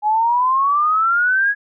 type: exponential sweep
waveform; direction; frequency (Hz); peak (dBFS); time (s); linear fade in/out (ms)
sine; up; 832 to 1679; -13; 0.02-1.55; 50
effects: none